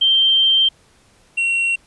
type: tone pair in turn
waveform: sine / triangle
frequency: 3143 / 2735 Hz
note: G7 / F7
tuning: +4 / -37 cents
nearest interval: major second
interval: 241 cents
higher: first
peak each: -11 / -14 dBFS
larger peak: first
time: 0.01-0.69 / 1.37-1.76 s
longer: first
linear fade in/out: 10 ms
effects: pink hiss -54 dBFS RMS until 1.86 s + resampled to 24000 Hz

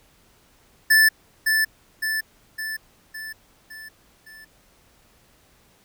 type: tone with echo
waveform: square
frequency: 1756 Hz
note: A6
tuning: 4 cents flat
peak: -13 dBFS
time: 0.9-1.09 s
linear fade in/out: 10 ms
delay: 560 ms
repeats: 6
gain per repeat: -5 dB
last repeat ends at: 4.45 s
effects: pink hiss -58 dBFS RMS until 5.84 s

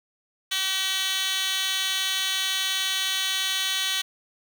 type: tone with high-pass filter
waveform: 15% pulse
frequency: 381.2 Hz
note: G4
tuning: 48 cents flat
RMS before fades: -26 dBFS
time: 0.51-4.02 s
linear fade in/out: 10 ms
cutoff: 2700 Hz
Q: 4.1
effects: none

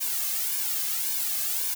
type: noise with flanger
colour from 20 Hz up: blue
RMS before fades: -28 dBFS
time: 0-1.75 s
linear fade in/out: 20 ms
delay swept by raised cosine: 1.5 to 2.14 ms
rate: 1.8 Hz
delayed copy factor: -1
effects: none

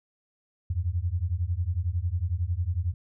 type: beating tone pair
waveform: sine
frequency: 82.41 / 93.41 Hz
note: E2 / F#2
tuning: 0 / +17 cents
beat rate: 11 Hz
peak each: -28 dBFS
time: 0.7-2.94 s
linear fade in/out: 5 ms
effects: none

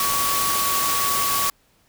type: tone in noise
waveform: sine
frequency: 1125 Hz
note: C#6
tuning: 25 cents sharp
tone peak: -23 dBFS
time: 0-1.5 s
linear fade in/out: 2 ms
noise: white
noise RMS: -23 dBFS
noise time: 0-1.5 s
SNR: -3 dB
effects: pink hiss -61 dBFS RMS until 1.88 s

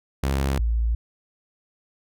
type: tone pair in turn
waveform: sawtooth / sine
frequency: 68 / 56.8 Hz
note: C#2 / A#1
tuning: -33 / -44 cents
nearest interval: minor third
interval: 311 cents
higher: first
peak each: -17 / -19 dBFS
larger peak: first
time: 0.23-0.59 / 0.59-0.95 s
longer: neither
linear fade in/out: 5 ms
effects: none

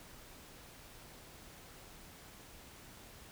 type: silence
effects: pink hiss -55 dBFS RMS until 3.31 s

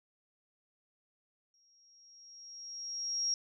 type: tone with exponential growth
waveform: sine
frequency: 5600 Hz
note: F8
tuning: 4 cents sharp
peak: -28 dBFS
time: 1.54-3.34 s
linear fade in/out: 1 ms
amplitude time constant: 390 ms
effects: none

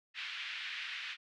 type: band-pass noise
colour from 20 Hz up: pink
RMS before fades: -42 dBFS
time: 0.14-1.17 s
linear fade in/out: 50 ms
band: 1800 to 3500 Hz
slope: 24 dB/octave
effects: none

